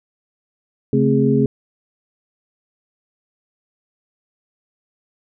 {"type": "tone cluster", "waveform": "sine", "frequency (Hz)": [137.1, 218.5, 263.1, 413.2], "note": ["C#3", "A3", "C4", "G#4"], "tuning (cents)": [-19, -12, 10, -9], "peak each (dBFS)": -18, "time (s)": [0.93, 1.46], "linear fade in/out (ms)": 2, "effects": []}